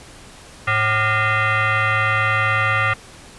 sine tone with frequency modulation, 108 Hz, A2, 32 cents flat, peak -15 dBFS, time 0.67-2.94 s, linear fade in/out 10 ms, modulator 651 Hz, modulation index 3.4, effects pink hiss -42 dBFS RMS until 3.38 s + resampled to 24000 Hz

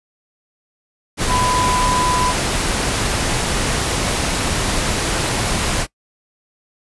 sine tone in noise, 999 Hz, B5, 20 cents sharp, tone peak -17 dBFS, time 1.27-2.34 s, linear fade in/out 50 ms, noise pink, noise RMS -19 dBFS, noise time 1.17-5.87 s, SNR -1 dB, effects noise-tail reverb RT60 0.1 s tail -22 dB re dry + resampled to 24000 Hz

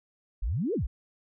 sine exponential two-way sweep, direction up then down, 39.7 to 500 to 39.7 Hz, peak -26 dBFS, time 0.42-0.87 s, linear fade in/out 10 ms, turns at 0.74 s, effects none

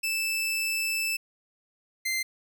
sawtooth tone pair in turn, 2637 / 2082 Hz, E7 / C7, 0 / -9 cents, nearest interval major third, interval 409 cents, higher first, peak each -23 / -23 dBFS, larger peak neither, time 0.03-1.17 / 2.05-2.23 s, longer first, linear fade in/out 10 ms, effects none

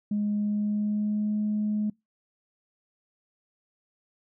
sine tone with pitch glide, 207.7 to 211 Hz, G#3 to G#3, 0 to +28 cents, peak -23 dBFS, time 0.11-1.9 s, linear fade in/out 5 ms, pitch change +28 cents, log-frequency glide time 0.37-1.37 s, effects noise-tail reverb RT60 0.2 s tail -26 dB re dry + tanh soft clip ceiling -20 dBFS

